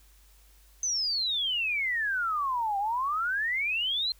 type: exponential two-way sweep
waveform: sine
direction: down then up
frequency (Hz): 6272 to 779 to 4206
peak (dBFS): -26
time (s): 0.83-4.12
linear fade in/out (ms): 2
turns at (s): 2.78
effects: added 50 Hz sine -56 dBFS peak until 4.19 s + white hiss -62 dBFS RMS until 4.19 s